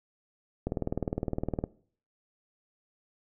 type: click train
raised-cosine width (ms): 2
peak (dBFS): -16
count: 20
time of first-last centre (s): 0.67-1.639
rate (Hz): 19.6
effects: noise-tail reverb RT60 0.5 s tail -20 dB re dry